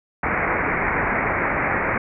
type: low-pass noise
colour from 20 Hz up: white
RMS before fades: -22 dBFS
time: 0.23-1.98 s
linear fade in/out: 5 ms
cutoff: 2300 Hz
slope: 96 dB/octave
effects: none